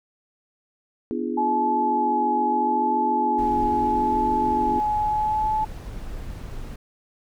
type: chord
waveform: sine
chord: B diminished seventh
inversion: none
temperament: equal with one note detuned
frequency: 246.9 / 293.7 / 341.1 / 415.3 Hz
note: B3 / D4 / F4 / Ab4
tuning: 0 / 0 / -41 / 0 cents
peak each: -28 / -31 / -29 / -31 dBFS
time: 1.11-4.8 s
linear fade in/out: 0 ms
type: tone with vibrato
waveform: sine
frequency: 855 Hz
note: A5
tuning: 50 cents flat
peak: -20 dBFS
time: 1.37-5.65 s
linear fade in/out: 10 ms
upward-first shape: sine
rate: 0.77 Hz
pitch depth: 18 cents each way
type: noise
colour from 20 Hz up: brown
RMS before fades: -34 dBFS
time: 3.38-6.76 s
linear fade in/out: 5 ms
effects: none